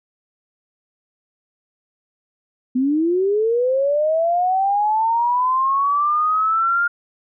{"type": "linear sweep", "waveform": "sine", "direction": "up", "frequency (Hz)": [246.7, 1415], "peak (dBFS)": -15, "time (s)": [2.75, 6.88], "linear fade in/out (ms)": 10, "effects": []}